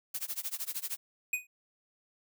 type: noise with tremolo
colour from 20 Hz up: blue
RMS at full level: -34 dBFS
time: 0.14-0.97 s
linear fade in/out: 5 ms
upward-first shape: sine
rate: 13 Hz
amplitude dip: 95%
type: tone with exponential decay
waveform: square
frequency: 2489 Hz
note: D#7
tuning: in tune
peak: -26 dBFS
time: 1.33-1.47 s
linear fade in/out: 5 ms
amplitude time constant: 30 ms
effects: none